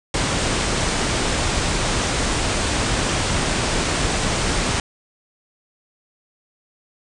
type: low-pass noise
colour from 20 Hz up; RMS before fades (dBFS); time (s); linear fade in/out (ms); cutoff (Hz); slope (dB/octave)
pink; -21; 0.14-4.8; 2; 9300; 96
effects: none